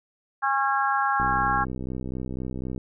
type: harmonic tone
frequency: 272.9 Hz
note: C#4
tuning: 27 cents flat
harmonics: 3 / 4 / 5 / 6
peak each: -25 / -26 / -27 / -28 dBFS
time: 0.42-1.65 s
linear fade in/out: 20 ms
type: click train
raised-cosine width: 3 ms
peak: -20 dBFS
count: 102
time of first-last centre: 1.2-2.778 s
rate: 64 Hz
effects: none